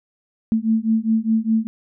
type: beating tone pair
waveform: sine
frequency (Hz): 220 / 224.9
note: A3 / A3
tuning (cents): 0 / +38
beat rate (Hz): 4.9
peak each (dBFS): -19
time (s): 0.52-1.67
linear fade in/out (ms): 0
effects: none